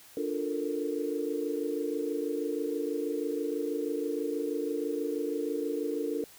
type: chord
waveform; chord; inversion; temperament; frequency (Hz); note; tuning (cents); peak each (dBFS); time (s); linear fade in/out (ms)
sine; Bb major seventh; first; equal; 293.7 / 349.2 / 440 / 466.2; D4 / F4 / A4 / Bb4; 0 / 0 / 0 / 0; -34 / -37 / -34 / -35; 0.17-6.24; 2
effects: white hiss -54 dBFS RMS until 6.38 s